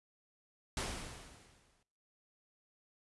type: noise with exponential decay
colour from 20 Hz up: pink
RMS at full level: -36 dBFS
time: 0.77-1.83 s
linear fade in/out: 2 ms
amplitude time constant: 230 ms
effects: noise-tail reverb RT60 0.8 s tail -23 dB re dry + resampled to 24000 Hz